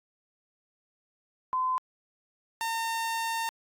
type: tone pair in turn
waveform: sine / sawtooth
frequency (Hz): 1025 / 910.1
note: C6 / A#5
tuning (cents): -36 / -42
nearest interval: major second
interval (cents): 206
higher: first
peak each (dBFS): -25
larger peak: neither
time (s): 1.53-1.78 / 2.61-3.49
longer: second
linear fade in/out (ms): 0
effects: AAC 64 kbps